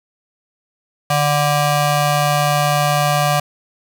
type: ring-modulated tone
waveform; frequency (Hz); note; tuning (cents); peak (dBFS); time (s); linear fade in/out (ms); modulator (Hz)
25% pulse; 440; A4; 0; -7; 1.1-3.4; 5; 292
effects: 8-bit